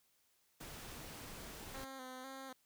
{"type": "noise", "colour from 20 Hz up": "pink", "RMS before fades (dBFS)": -50, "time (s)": [0.6, 1.85], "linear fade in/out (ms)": 10}
{"type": "tone with vibrato", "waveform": "10% pulse", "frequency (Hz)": 261.9, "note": "C4", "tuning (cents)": 2, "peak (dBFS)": -39, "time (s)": [1.74, 2.53], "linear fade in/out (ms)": 5, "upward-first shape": "square", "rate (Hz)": 2, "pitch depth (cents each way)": 35}
{"effects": ["white hiss -75 dBFS RMS until 2.65 s"]}